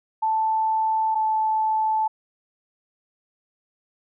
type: tone pair in turn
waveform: sine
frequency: 880 / 872.9 Hz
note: A5 / A5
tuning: 0 / -14 cents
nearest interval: unison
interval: 14 cents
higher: first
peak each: -19 dBFS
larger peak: neither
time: 0.22-1.15 / 1.15-2.08 s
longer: neither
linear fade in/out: 10 ms
effects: none